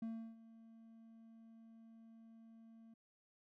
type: tone with ADSR envelope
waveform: triangle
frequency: 225.9 Hz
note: A3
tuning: 46 cents sharp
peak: -38 dBFS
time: 0.02-2.94 s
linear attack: 5 ms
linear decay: 330 ms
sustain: -18 dB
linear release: 5 ms
effects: none